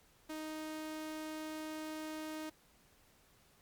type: tone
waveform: sawtooth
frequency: 311.4 Hz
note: D#4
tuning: 2 cents sharp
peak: -37 dBFS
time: 0.29-2.5 s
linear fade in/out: 10 ms
effects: pink hiss -67 dBFS RMS until 3.61 s + MP3 96 kbps